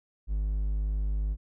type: tone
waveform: triangle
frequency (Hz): 51.2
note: G#1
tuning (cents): -24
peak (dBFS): -24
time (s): 0.27-1.37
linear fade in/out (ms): 50
effects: none